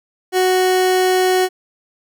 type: tone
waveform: 30% pulse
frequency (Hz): 370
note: F#4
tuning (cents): 0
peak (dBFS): -10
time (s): 0.32-1.49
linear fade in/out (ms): 50
effects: none